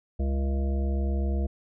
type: harmonic tone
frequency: 68 Hz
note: C#2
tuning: 33 cents flat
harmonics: 1 / 3 / 5 / 7 / 9 / 10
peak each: -24 / -34 / -38 / -41 / -43 / -44 dBFS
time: 0.19-1.47 s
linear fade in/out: 10 ms
effects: none